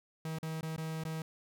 45% pulse tone with dropouts, 159.6 Hz, D#3, 44 cents sharp, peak -36 dBFS, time 0.25-1.22 s, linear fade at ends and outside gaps 2 ms, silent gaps 0.386-0.429 / 0.61-0.629 / 0.764-0.779 / 1.037-1.051 s, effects none

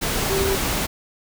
sine tone in noise, 389.3 Hz, G4, 12 cents flat, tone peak -21 dBFS, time 0.29-0.57 s, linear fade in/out 20 ms, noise pink, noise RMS -23 dBFS, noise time 0.01-0.87 s, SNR -1 dB, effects none

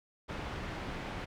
pink low-pass noise, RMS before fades -40 dBFS, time 0.28-1.26 s, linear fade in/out 20 ms, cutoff 2700 Hz, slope 12 dB/octave, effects none

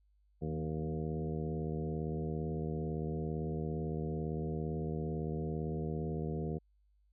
harmonic tone with a mistuned harmonic, 77.78 Hz, D#2, in tune, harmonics 1 / 2 / 3 / 4 / 5 / 6 / 7 / 9, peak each -42 / -37 / -43 / -46 / -43 / -44 / -52 / -51 dBFS, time 0.41-6.59 s, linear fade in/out 20 ms, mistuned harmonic 2, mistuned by +34 cents, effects added 50 Hz sine -67 dBFS peak until 7.12 s

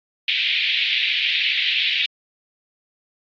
pink band-pass noise, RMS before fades -21 dBFS, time 0.28-2.06 s, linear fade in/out 2 ms, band 2200 to 3800 Hz, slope 48 dB/octave, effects AAC 32 kbps

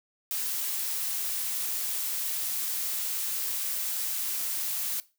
blue noise, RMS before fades -31 dBFS, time 0.31-5 s, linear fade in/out 0 ms, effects noise-tail reverb RT60 0.3 s tail -19 dB re dry

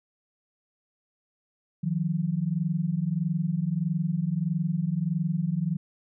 sine tone pair together, 156.82 / 178.4 Hz, D#3 / F3, +14 / +37 cents, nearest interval major second, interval 223 cents, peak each -27 dBFS, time 1.83-5.77 s, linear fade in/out 10 ms, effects none

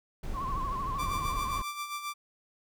brown noise, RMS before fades -36 dBFS, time 0.23-1.62 s, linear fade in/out 5 ms
sine tone with vibrato, 1080 Hz, C#6, 45 cents flat, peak -32 dBFS, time 0.33-1.65 s, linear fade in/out 50 ms, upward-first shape sine, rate 13 Hz, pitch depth 85 cents each way
sawtooth tone with tremolo, 1174.7 Hz, D6, in tune, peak -29 dBFS, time 0.98-2.14 s, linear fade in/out 20 ms, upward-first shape sine, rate 7.5 Hz, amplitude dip 60%
effects none

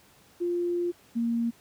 sine tone pair in turn, 349.2 / 233.1 Hz, F4 / A#3, 0 / 0 cents, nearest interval perfect fifth, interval 700 cents, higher first, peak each -25 / -24 dBFS, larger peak second, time 0.4-0.92 / 1.15-1.51 s, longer first, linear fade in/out 20 ms, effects pink hiss -58 dBFS RMS until 1.6 s + high-pass 80 Hz 12 dB/octave

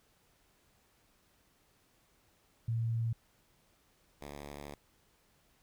sine / 5% pulse tone pair in turn, 114.7 / 72.11 Hz, A#2 / D2, -28 / -31 cents, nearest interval minor sixth, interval 803 cents, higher first, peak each -30 / -33 dBFS, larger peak first, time 2.68-3.13 / 4.21-4.75 s, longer second, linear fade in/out 5 ms, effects pink hiss -70 dBFS RMS until 5.62 s

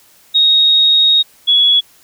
sine tone pair in turn, 3752 / 3372 Hz, A#7 / G#7, +11 / +26 cents, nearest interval major second, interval 185 cents, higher first, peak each -7 dBFS, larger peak neither, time 0.34-1.23 / 1.47-1.81 s, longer first, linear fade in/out 20 ms, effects white hiss -48 dBFS RMS until 2.03 s

